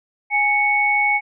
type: tone pair together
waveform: sine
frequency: 828 / 2217 Hz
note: G#5 / C#7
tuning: -5 / 0 cents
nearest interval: octave + perfect fourth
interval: 1705 cents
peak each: -20 / -16 dBFS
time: 0.3-1.21 s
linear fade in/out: 50 ms
effects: none